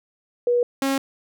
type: tone pair in turn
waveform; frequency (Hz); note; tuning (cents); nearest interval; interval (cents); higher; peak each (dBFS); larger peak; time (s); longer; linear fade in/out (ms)
sine / sawtooth; 484.1 / 271.7; B4 / C#4; -35 / -35; minor seventh; 1000; first; -16; neither; 0.47-0.63 / 0.82-0.98; neither; 2
effects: none